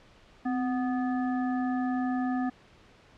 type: harmonic tone with a mistuned harmonic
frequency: 246.8 Hz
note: B3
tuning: 1 cent flat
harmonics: 1 / 3 / 5 / 7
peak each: -27 / -34 / -42 / -42 dBFS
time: 0.45-2.5 s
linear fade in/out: 10 ms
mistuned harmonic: 1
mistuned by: +66 cents
effects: pink hiss -57 dBFS RMS until 3.17 s + low-pass 4000 Hz 12 dB/octave